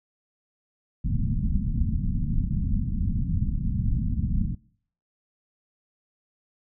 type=low-pass noise; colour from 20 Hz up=pink; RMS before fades=-25 dBFS; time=1.04-4.55 s; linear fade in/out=10 ms; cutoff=230 Hz; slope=48 dB/octave; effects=noise-tail reverb RT60 0.6 s tail -23 dB re dry